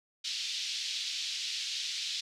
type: band-pass noise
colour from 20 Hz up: pink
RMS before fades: -36 dBFS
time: 0.24-2.21 s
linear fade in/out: 10 ms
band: 3100 to 5400 Hz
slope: 24 dB/octave
effects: none